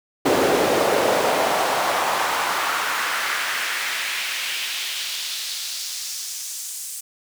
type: noise with high-pass filter sweep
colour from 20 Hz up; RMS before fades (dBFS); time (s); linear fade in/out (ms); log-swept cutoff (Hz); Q
brown; -23; 0.25-7.01; 10; 380 to 8200; 1.6
effects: none